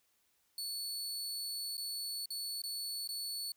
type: tone with dropouts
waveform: sawtooth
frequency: 4435 Hz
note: C#8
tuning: in tune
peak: -35 dBFS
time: 0.58-3.52 s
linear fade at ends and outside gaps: 2 ms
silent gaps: 1.77-1.778 / 2.258-2.304 / 2.619-2.637 / 3.075-3.089 s
effects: white hiss -75 dBFS RMS until 3.56 s